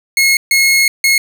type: tone bursts at uneven times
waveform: sawtooth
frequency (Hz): 2167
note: C#7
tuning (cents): -40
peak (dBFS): -5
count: 3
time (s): 0.17-0.37 / 0.51-0.88 / 1.04-1.18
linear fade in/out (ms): 2
effects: none